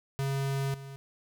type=tone with level steps; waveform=square; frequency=137 Hz; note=C#3; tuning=20 cents flat; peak=-29 / -42 dBFS; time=0.19-0.96 s; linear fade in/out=0 ms; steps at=0.74 s; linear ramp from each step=2 ms; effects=none